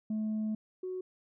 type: tone pair in turn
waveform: sine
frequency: 216.1 / 369.6 Hz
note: A3 / F#4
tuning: -31 / -2 cents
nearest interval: major sixth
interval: 929 cents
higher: second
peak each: -28 / -34 dBFS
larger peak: first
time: 0.1-0.55 / 0.83-1.01 s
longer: first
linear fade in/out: 5 ms
effects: tanh soft clip ceiling -29 dBFS